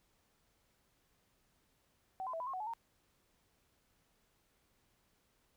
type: tone with pitch steps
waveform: sine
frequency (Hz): 759 / 1019 / 655 / 996 / 1077 / 744 / 856 / 920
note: F#5 / C6 / E5 / B5 / C6 / F#5 / A5 / A#5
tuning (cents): +44 / -46 / -11 / +14 / +50 / +9 / -48 / -23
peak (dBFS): -38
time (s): 2.2-2.736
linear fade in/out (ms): 0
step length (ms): 67
effects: pink hiss -75 dBFS RMS until 5.56 s